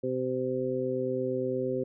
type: harmonic tone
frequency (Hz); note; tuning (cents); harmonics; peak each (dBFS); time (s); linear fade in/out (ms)
128.7; C3; -28; 1 / 2 / 3 / 4; -38 / -34 / -31 / -32; 0.03-1.84; 10
effects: none